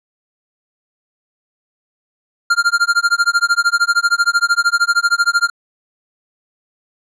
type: tone with tremolo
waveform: square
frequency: 1396.9 Hz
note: F6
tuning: in tune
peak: -9 dBFS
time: 2.5-5.5 s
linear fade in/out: 5 ms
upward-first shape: sine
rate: 13 Hz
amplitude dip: 100%
effects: low-pass 7000 Hz 12 dB/octave